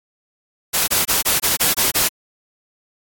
white noise bursts, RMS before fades -17 dBFS, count 8, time 0.73-2.091 s, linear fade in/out 20 ms, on 150 ms, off 23 ms, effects AAC 64 kbps

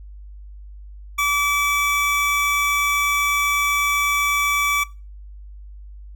square tone pair together, 1152 / 2304 Hz, D6 / D7, -34 / -34 cents, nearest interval octave, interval 1200 cents, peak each -21 dBFS, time 1.18-4.84 s, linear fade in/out 10 ms, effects noise-tail reverb RT60 0.3 s tail -21 dB re dry + added 50 Hz sine -36 dBFS peak until 6.15 s

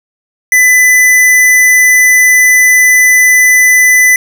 square tone, 2002 Hz, B6, 23 cents sharp, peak -4 dBFS, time 0.52-4.16 s, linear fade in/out 2 ms, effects none

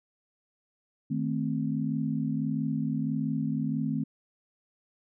sine chord, A diminished, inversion second, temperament equal, 155.56 / 220 / 261.6 Hz, Eb3 / A3 / C4, 0 / 0 / 0 cents, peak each -31 dBFS, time 1.1-4.04 s, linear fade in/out 10 ms, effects none

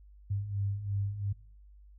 sine beating tone pair, 98 / 100.9 Hz, G2 / G#2, 0 / -49 cents, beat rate 2.9 Hz, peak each -37 / -31 dBFS, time 0.3-1.33 s, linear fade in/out 10 ms, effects noise-tail reverb RT60 0.5 s tail -23 dB re dry + added 50 Hz sine -52 dBFS peak until 1.98 s

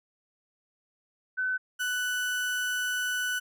sine / 35% pulse tone pair in turn, 1513 / 1488.7 Hz, F#6 / F#6, +38 / +10 cents, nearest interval unison, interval 28 cents, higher first, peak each -26 dBFS, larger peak neither, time 1.37-1.58 / 1.79-3.4 s, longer second, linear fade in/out 20 ms, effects none

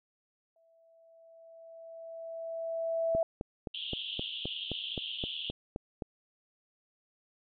sine tone with exponential growth, 659 Hz, E5, 1 cent flat, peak -25 dBFS, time 0.56-3.23 s, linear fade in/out 2 ms, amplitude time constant 580 ms
click train, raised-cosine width 2 ms, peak -22 dBFS, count 12, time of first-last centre 3.15-6.022 s, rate 3.83 Hz
pink band-pass noise, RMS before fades -39 dBFS, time 3.74-5.51 s, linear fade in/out 5 ms, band 2900 to 3500 Hz, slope 96 dB/octave
effects none

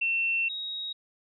sine tone pair in turn, 2700 / 3788 Hz, E7 / A#7, +41 / +27 cents, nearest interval tritone, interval 586 cents, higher second, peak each -24 / -32 dBFS, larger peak first, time 0.01-0.49 / 0.49-0.93 s, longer first, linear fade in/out 10 ms, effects none

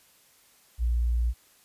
sine tone, 58.9 Hz, A#1, 19 cents sharp, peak -22 dBFS, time 0.78-1.34 s, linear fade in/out 50 ms, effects white hiss -60 dBFS RMS until 1.64 s + resampled to 32000 Hz

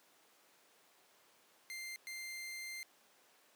sawtooth tone bursts at uneven times, 2093 Hz, C7, in tune, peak -40 dBFS, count 2, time 1.7-1.96 / 2.07-2.83 s, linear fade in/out 0 ms, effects pink hiss -67 dBFS RMS until 3.55 s + high-pass 400 Hz 12 dB/octave

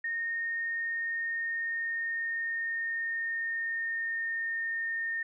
sine tone with pitch glide, 1844 to 1828.1 Hz, A#6 to A#6, -19 to -34 cents, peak -30 dBFS, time 0.04-5.23 s, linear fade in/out 5 ms, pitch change -15 cents, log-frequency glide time 0.28-4.57 s, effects none

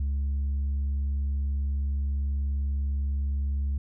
sine tone, 69.8 Hz, C#2, 13 cents sharp, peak -22 dBFS, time 0-3.78 s, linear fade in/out 5 ms, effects tanh soft clip ceiling -24 dBFS

